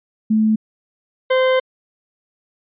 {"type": "tone pair in turn", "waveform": ["sine", "40% pulse"], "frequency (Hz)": [217.6, 517.5], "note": ["A3", "C5"], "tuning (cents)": [-19, -19], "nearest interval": "octave + minor third", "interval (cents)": 1500, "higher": "second", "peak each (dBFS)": -12, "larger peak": "neither", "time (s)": [[0.3, 0.56], [1.3, 1.6]], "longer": "second", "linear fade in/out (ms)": 10, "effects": ["resampled to 8000 Hz"]}